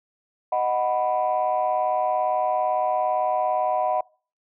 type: chord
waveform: sine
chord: B major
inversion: first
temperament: equal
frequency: 622.3 / 740 / 987.8 Hz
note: D#5 / F#5 / B5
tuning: 0 / 0 / 0 cents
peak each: -24 / -22 / -26 dBFS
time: 0.52-4.01 s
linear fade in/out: 5 ms
effects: noise-tail reverb RT60 0.4 s tail -25 dB re dry + tanh soft clip ceiling -13 dBFS